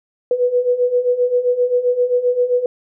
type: beating tone pair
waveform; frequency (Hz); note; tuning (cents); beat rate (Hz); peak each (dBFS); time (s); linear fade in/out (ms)
sine; 487.9 / 495.5; B4 / B4; -21 / +6; 7.6; -19 / -15; 0.31-2.66; 2
effects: none